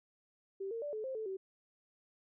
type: tone with pitch steps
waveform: sine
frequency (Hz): 389.3 / 458.7 / 584 / 432.3 / 526 / 438.2 / 382.5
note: G4 / A#4 / D5 / A4 / C5 / A4 / G4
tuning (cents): -12 / -28 / -10 / -31 / +9 / -7 / -42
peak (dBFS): -37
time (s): 0.6-1.37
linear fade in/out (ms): 10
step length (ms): 110
effects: none